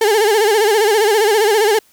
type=tone with vibrato; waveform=35% pulse; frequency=425.7 Hz; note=G#4; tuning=43 cents sharp; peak=-9 dBFS; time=0.01-1.79 s; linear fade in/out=5 ms; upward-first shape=sine; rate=15 Hz; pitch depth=110 cents each way; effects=white hiss -53 dBFS RMS until 1.92 s